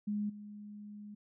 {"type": "tone with level steps", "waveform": "sine", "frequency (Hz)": 207.7, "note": "G#3", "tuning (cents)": 0, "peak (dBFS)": [-32, -45], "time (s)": [0.07, 1.15], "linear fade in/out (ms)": 10, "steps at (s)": 0.29, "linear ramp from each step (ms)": 10, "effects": []}